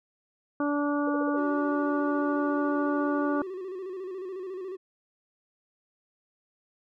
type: harmonic tone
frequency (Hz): 290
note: D4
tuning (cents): -22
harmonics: 1 / 2 / 3 / 4 / 5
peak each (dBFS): -26 / -32 / -37 / -34 / -37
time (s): 0.6-3.42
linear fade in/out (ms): 2
type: tone bursts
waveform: sine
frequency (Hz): 492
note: B4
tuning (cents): -7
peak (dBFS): -31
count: 5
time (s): 1.07-1.365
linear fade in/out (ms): 5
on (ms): 27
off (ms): 40
type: tone with vibrato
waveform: triangle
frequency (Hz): 374.3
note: F#4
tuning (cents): +20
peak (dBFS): -32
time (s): 1.36-4.77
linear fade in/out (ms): 20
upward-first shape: square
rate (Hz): 14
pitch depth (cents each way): 58
effects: none